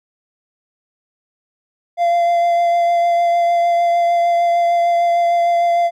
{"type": "tone with vibrato", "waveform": "triangle", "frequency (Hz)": 689, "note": "F5", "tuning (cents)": -24, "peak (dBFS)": -10, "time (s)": [1.97, 5.91], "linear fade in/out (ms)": 50, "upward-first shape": "triangle", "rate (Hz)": 6.6, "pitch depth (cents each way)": 14, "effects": []}